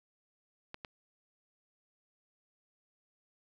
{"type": "clicks", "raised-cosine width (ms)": 0.3, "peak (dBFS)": -26, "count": 2, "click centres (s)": [0.744, 0.848], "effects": []}